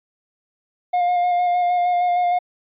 triangle tone with vibrato, 711 Hz, F5, 31 cents sharp, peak -14 dBFS, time 0.93-2.39 s, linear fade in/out 10 ms, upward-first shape square, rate 6.5 Hz, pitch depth 16 cents each way, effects resampled to 8000 Hz

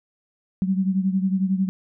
sine beating tone pair, 188.1 / 199.1 Hz, F#3 / G3, +29 / +27 cents, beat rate 11 Hz, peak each -20 / -25 dBFS, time 0.62-1.69 s, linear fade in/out 0 ms, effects none

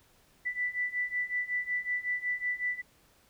sine beating tone pair, 1975.5 / 1980.9 Hz, B6 / B6, 0 / +5 cents, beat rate 5.4 Hz, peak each -34 / -32 dBFS, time 0.45-2.82 s, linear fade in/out 20 ms, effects pink hiss -64 dBFS RMS until 3.29 s

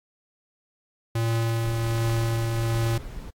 square tone with tremolo, 114.7 Hz, A#2, 28 cents flat, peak -22 dBFS, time 1.15-2.98 s, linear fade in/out 5 ms, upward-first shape triangle, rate 1.3 Hz, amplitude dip 30%
brown noise, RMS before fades -36 dBFS, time 1.62-3.31 s, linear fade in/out 20 ms
effects AAC 64 kbps

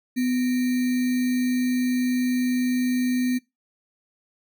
sine tone with sample-and-hold, 250.3 Hz, B3, 23 cents sharp, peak -20 dBFS, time 0.16-3.39 s, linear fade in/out 20 ms, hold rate 2100 Hz, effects noise-tail reverb RT60 0.2 s tail -21 dB re dry

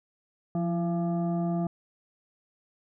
sine tone with frequency modulation, 173.4 Hz, F3, 12 cents flat, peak -25 dBFS, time 0.55-1.67 s, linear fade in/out 2 ms, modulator 510 Hz, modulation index 0.8, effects none

